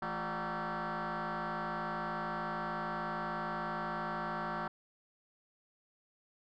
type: tone with frequency modulation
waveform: sine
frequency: 216.6 Hz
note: A3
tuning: 27 cents flat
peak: -32 dBFS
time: 0.02-4.68 s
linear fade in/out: 5 ms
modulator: 190 Hz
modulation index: 7.3
effects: tanh soft clip ceiling -34 dBFS

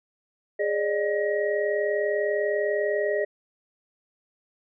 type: tone cluster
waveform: sine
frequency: 413.8 / 566 / 606 / 1894 Hz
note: G#4 / C#5 / D#5 / A#6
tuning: -6 / +36 / -46 / +27 cents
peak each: -26 / -32 / -26 / -32 dBFS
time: 0.59-3.25 s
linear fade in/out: 10 ms
effects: none

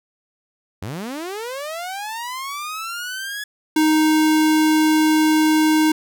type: linear sweep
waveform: sawtooth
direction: up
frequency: 82.4 to 1700 Hz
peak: -23 dBFS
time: 0.82-3.44 s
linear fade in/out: 5 ms
type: tone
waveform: square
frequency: 311.1 Hz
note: D#4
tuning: in tune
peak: -14 dBFS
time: 3.76-5.92 s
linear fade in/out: 5 ms
effects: none

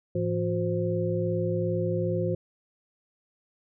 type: tone cluster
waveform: sine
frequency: 107.4 / 169.9 / 360.2 / 523 Hz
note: A2 / F3 / F#4 / C5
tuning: -41 / -47 / -46 / -1 cents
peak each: -30 dBFS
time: 0.15-2.35 s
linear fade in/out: 5 ms
effects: none

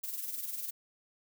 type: noise with tremolo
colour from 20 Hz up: violet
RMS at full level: -36 dBFS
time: 0.03-0.71 s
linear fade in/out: 10 ms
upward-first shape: sine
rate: 20 Hz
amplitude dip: 60%
effects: none

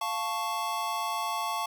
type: chord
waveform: square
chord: F augmented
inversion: none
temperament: equal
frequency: 698.5 / 880 / 1108.7 Hz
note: F5 / A5 / C#6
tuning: 0 / 0 / 0 cents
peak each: -37 / -34 / -33 dBFS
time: 0.01-1.66 s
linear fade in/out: 5 ms
effects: none

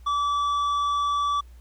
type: tone with tanh clipping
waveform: sine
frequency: 1154 Hz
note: D6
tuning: 31 cents flat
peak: -23 dBFS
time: 0.06-1.41 s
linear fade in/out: 10 ms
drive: 8 dB
effects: added 60 Hz sine -44 dBFS peak until 1.6 s + pink hiss -62 dBFS RMS until 1.6 s

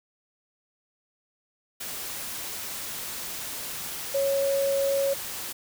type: tone in noise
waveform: sine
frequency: 552 Hz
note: C#5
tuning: 7 cents flat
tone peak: -22 dBFS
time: 4.14-5.14 s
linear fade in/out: 10 ms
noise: white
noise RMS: -35 dBFS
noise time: 1.8-5.53 s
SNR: +10 dB
effects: none

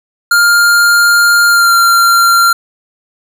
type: tone with pitch glide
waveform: square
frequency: 1404 to 1379.9 Hz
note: F6 to F6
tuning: +9 to -21 cents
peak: -6 dBFS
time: 0.31-2.53 s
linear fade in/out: 5 ms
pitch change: -30 cents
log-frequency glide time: 1.48-1.74 s
effects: none

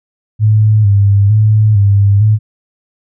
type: tone with vibrato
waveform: sine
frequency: 103.83 Hz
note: G#2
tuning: in tune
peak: -5 dBFS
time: 0.39-2.39 s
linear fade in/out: 50 ms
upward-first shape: square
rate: 1.1 Hz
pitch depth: 59 cents each way
effects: none

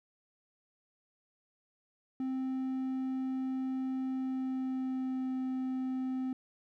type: tone with pitch glide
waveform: triangle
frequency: 261.6 to 259.2 Hz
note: C4 to C4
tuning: 0 to -16 cents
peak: -30 dBFS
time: 2.2-6.33 s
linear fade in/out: 2 ms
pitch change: -16 cents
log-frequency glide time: 4.1-5.35 s
effects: none

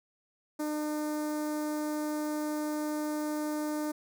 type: tone with notch filter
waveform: sawtooth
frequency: 302.1 Hz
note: D4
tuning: 49 cents sharp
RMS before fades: -33 dBFS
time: 0.59-3.92 s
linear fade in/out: 10 ms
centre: 2900 Hz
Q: 0.52
effects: none

